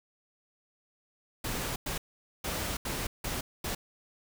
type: noise bursts at uneven times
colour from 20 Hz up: pink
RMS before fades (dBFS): -34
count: 6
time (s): 1.44-1.76 / 1.86-1.98 / 2.44-2.77 / 2.85-3.07 / 3.24-3.41 / 3.64-3.75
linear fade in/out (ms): 5
effects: none